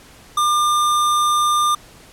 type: tone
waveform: square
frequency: 1200 Hz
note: D6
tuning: 37 cents sharp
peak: -15 dBFS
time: 0.37-1.75 s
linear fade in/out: 5 ms
effects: pink hiss -45 dBFS RMS until 2.12 s + low-pass 12000 Hz 12 dB/octave